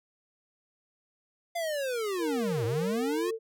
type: linear two-way sweep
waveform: square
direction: down then up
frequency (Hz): 697 to 102.5 to 371.7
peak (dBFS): -30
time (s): 1.55-3.31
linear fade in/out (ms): 10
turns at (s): 2.65
type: tone with pitch glide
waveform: sine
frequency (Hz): 466.2 to 448.5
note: A#4 to A4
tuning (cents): 0 to +33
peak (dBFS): -30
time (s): 2.18-3.39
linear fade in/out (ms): 50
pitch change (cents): -67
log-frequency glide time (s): 2.68-3.25
effects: none